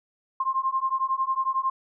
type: beating tone pair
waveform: sine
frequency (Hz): 1054 / 1065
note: C6 / C6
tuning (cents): +12 / +30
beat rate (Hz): 11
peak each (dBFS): -26 / -26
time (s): 0.4-1.7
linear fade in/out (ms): 5
effects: none